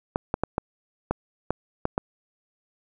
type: clicks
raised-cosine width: 1 ms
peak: -9 dBFS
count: 8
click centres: 0.159 / 0.341 / 0.436 / 0.581 / 1.11 / 1.506 / 1.854 / 1.979 s
effects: none